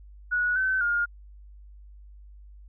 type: tone with pitch steps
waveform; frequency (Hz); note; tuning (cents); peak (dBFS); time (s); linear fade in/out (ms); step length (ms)
sine; 1463 / 1529 / 1418; F#6 / G6 / F6; -20 / -44 / +26; -22; 0.31-1.06; 20; 250
effects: added 50 Hz sine -45 dBFS peak until 2.68 s